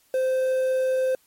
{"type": "tone with quantisation", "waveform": "triangle", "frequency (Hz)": 519, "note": "C5", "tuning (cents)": -14, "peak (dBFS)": -18, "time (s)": [0.14, 1.15], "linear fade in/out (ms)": 2, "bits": 7, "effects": ["white hiss -62 dBFS RMS until 1.26 s", "MP3 64 kbps"]}